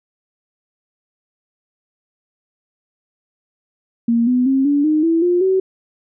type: tone with pitch steps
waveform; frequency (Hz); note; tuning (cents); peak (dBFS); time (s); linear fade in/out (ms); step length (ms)
sine; 233.1 / 249.8 / 267.8 / 287 / 307.6 / 329.7 / 353.3 / 378.7; A#3 / B3 / C4 / D4 / D#4 / E4 / F4 / F#4; 0 / +20 / +40 / -40 / -20 / 0 / +20 / +40; -12; 4.08-5.6; 5; 190
effects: none